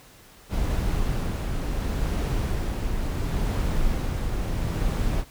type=noise with tremolo; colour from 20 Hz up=brown; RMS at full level=-24 dBFS; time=0.49-5.25 s; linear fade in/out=50 ms; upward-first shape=sine; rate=0.72 Hz; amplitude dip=30%; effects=pink hiss -51 dBFS RMS until 5.3 s